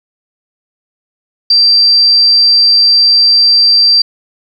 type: tone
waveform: sine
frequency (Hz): 4699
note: D8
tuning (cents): 0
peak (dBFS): -4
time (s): 1.5-4.02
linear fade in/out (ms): 5
effects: 7-bit